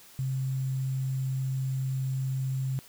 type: tone with sample-and-hold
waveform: sine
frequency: 132.4 Hz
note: C3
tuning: 21 cents sharp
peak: -27 dBFS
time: 0.19-2.79 s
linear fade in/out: 0 ms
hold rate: 7350 Hz
effects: white hiss -53 dBFS RMS until 2.88 s